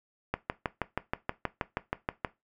click train, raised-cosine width 0.5 ms, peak -13 dBFS, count 13, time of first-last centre 0.34-2.248 s, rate 6.29 Hz, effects noise-tail reverb RT60 0.2 s tail -17 dB re dry

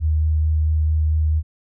sine tone with vibrato, 77.78 Hz, D#2, in tune, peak -15 dBFS, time 0-1.43 s, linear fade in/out 50 ms, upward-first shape sine, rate 4.5 Hz, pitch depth 10 cents each way, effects none

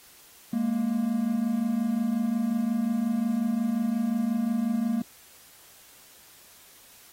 triangle tone pair together, 207.7 / 233.3 Hz, G#3 / A#3, 0 / +2 cents, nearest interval major second, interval 202 cents, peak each -27 / -23 dBFS, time 0.53-5.02 s, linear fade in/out 5 ms, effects white hiss -53 dBFS RMS until 7.12 s + AAC 48 kbps

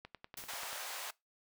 click train, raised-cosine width 0.3 ms, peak -31 dBFS, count 8, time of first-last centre 0.05-0.73 s, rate 10.3 Hz
white noise with exponential decay, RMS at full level -43 dBFS, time 0.37-0.73 s, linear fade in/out 5 ms, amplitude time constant 77 ms
pink high-pass noise, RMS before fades -43 dBFS, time 0.48-1.11 s, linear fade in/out 10 ms, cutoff 640 Hz, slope 24 dB/octave
effects noise-tail reverb RT60 0.2 s tail -22 dB re dry

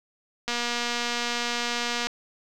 click train, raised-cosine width 0.2 ms, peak -11 dBFS, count 381, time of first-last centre 0.48-2.07 s, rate 239 Hz, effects none

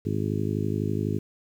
harmonic tone, 52 Hz, G#1, 3 cents sharp, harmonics 2 / 3 / 4 / 5 / 6 / 7 / 8, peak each -29 / -31 / -32 / -33 / -34 / -34 / -35 dBFS, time 0.05-1.19 s, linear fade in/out 10 ms, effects 9-bit

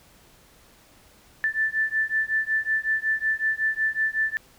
sine beating tone pair, 1760 / 1765.4 Hz, A6 / A6, 0 / +5 cents, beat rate 5.4 Hz, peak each -25 dBFS, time 1.44-4.37 s, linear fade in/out 0 ms, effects pink hiss -55 dBFS RMS until 4.58 s

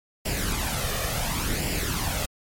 pink noise with flanger, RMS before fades -27 dBFS, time 0.25-2.26 s, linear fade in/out 10 ms, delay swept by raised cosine 0.39 to 1.69 ms, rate 0.7 Hz, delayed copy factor +0.6, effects MP3 64 kbps

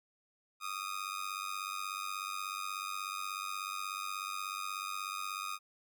sawtooth tone with amplitude modulation, 1237 Hz, D#6, 10 cents flat, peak -30 dBFS, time 0.6-5.59 s, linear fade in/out 50 ms, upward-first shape sine, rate 96.5 Hz, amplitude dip 85%, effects none

